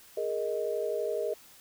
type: chord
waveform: sine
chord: Ab suspended second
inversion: none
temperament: just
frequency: 415.3 / 467.2 / 623 Hz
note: Ab4 / Bb4 / Eb5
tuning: 0 / +4 / +2 cents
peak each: -33 dBFS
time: 0.17-1.34 s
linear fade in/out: 5 ms
effects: white hiss -55 dBFS RMS until 1.6 s